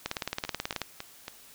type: two click trains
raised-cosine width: 0.2 ms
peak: -19 / -13 dBFS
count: 4 / 15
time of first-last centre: 0.45-1.281 / 0.06-0.817 s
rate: 3.61 / 18.5 Hz
effects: white hiss -53 dBFS RMS until 1.54 s